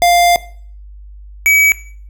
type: tone pair in turn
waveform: square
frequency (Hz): 698.5 / 2279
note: F5 / C#7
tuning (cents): 0 / +47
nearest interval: octave + minor sixth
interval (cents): 2047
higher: second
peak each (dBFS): -8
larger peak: neither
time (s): 0.02-0.36 / 1.46-1.72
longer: first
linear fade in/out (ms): 0
effects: noise-tail reverb RT60 0.5 s tail -18 dB re dry + added 50 Hz sine -32 dBFS peak until 2.09 s